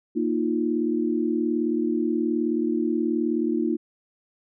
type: chord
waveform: sine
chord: Bb suspended fourth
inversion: none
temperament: just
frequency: 233.1 / 310.8 / 349.6 Hz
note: Bb3 / Eb4 / F4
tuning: 0 / -2 / +2 cents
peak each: -26 / -25 / -26 dBFS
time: 0.15-3.77 s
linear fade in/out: 20 ms
effects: none